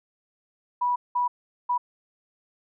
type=tone bursts at uneven times; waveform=sine; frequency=979 Hz; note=B5; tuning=15 cents flat; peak=-21 dBFS; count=3; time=0.81-0.96 / 1.15-1.28 / 1.69-1.78 s; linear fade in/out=10 ms; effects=none